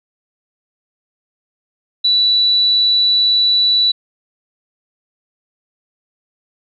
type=tone; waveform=sine; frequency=3951 Hz; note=B7; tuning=in tune; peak=-10 dBFS; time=2.04-3.92 s; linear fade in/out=10 ms; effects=none